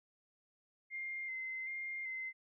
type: tone with vibrato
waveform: sine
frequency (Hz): 2089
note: C7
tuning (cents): -3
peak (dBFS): -39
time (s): 0.9-2.33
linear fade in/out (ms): 50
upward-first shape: square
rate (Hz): 1.3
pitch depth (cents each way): 21
effects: none